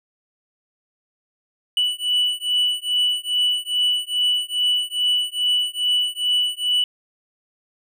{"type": "beating tone pair", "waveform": "triangle", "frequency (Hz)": [2960, 2962.4], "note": ["F#7", "F#7"], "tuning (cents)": [0, 1], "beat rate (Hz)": 2.4, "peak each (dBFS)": -20, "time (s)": [1.77, 6.84], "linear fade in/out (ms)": 2, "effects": []}